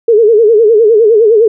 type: tone with vibrato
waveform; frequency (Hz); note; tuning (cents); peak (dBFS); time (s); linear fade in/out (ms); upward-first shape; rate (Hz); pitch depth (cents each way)
sine; 440; A4; 0; -3; 0.08-1.48; 5; sine; 9.8; 120
effects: none